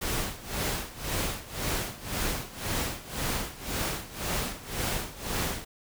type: noise with tremolo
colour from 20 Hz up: pink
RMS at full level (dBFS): -29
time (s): 0.01-5.65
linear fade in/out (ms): 10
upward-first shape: sine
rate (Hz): 1.9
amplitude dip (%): 85
effects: none